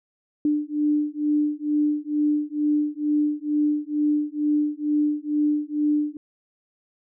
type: beating tone pair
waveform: sine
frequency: 296.7 / 298.9 Hz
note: D4 / D4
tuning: +18 / +31 cents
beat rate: 2.2 Hz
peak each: -23 dBFS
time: 0.45-6.17 s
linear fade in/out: 2 ms
effects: none